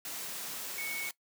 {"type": "tone in noise", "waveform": "sine", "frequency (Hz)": 2217, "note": "C#7", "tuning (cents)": 0, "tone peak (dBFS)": -36, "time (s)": [0.78, 1.09], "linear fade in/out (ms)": 2, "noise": "white", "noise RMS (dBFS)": -40, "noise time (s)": [0.05, 1.11], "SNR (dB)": 1, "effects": ["noise-tail reverb RT60 0.1 s tail -20 dB re dry", "high-pass 150 Hz 12 dB/octave"]}